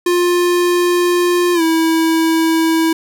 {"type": "tone with pitch glide", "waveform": "square", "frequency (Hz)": [352.6, 325.2], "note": ["F4", "E4"], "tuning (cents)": [17, -23], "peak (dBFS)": -12, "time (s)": [0.06, 2.93], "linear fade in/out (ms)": 5, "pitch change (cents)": -140, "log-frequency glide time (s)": [1.54, 1.62], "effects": ["9-bit"]}